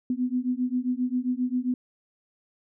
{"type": "beating tone pair", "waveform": "sine", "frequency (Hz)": [246.9, 254.4], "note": ["B3", "C4"], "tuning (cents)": [0, -48], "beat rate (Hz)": 7.5, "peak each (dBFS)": [-27, -27], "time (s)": [0.1, 1.74], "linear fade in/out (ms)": 2, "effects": []}